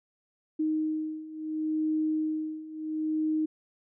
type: beating tone pair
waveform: sine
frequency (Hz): 311.1 / 311.82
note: D#4 / D#4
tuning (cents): 0 / +4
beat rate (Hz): 0.72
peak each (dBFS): -32 / -29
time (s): 0.59-3.46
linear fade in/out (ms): 10
effects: none